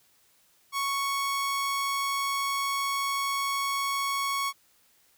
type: tone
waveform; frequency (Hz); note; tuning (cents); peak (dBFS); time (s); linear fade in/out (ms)
sawtooth; 1108.7; C#6; 0; -23; 0.72-4.53; 50
effects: white hiss -64 dBFS RMS until 5.17 s